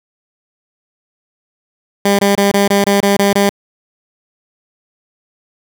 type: tone bursts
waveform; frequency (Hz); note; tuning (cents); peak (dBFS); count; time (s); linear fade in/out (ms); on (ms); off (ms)
15% pulse; 200.3; G3; +38; -3; 9; 2.05-3.494; 5; 140; 23
effects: none